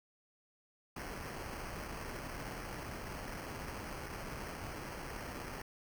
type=noise with sample-and-hold; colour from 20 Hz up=pink; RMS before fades=-44 dBFS; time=0.96-5.62 s; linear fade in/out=5 ms; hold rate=3675 Hz; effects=none